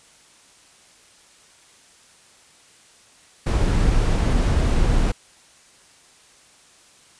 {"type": "noise", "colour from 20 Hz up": "brown", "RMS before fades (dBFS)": -18, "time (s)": [3.46, 5.12], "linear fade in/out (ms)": 10, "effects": ["white hiss -52 dBFS RMS until 7.19 s", "resampled to 22050 Hz"]}